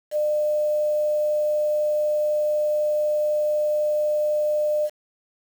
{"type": "tone with quantisation", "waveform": "sine", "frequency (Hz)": 602, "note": "D5", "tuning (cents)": 43, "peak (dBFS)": -19, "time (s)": [0.11, 4.9], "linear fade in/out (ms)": 50, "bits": 7, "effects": []}